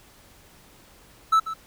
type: tone with echo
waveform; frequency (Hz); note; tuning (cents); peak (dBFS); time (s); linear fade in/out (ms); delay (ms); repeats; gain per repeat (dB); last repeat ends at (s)
triangle; 1312; E6; -9; -13; 1.32-1.4; 10; 140; 1; -13; 1.54
effects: pink hiss -53 dBFS RMS until 1.66 s